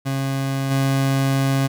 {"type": "tone with level steps", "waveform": "30% pulse", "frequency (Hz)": 135.7, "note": "C#3", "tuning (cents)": -36, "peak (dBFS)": [-18, -14], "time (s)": [0.05, 1.68], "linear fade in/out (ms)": 20, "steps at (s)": 0.7, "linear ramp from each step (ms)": 20, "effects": []}